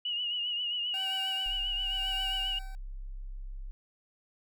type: tone with vibrato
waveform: sine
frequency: 2896 Hz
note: F#7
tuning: 38 cents flat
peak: -30 dBFS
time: 0.05-2.59 s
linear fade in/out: 5 ms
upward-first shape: triangle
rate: 7.5 Hz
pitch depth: 59 cents each way
type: tone with tremolo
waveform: 25% pulse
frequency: 768 Hz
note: G5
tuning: 36 cents flat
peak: -34 dBFS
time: 0.94-2.75 s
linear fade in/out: 0 ms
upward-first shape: sine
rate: 0.97 Hz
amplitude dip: 80%
type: tone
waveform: sine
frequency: 33.13 Hz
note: C1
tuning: 22 cents sharp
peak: -37 dBFS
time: 1.46-3.71 s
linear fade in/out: 0 ms
effects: none